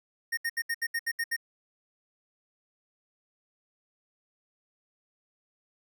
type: tone bursts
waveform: square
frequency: 1849 Hz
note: A#6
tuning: 15 cents flat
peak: -28 dBFS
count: 9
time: 0.32-1.365 s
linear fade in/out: 10 ms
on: 53 ms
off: 71 ms
effects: none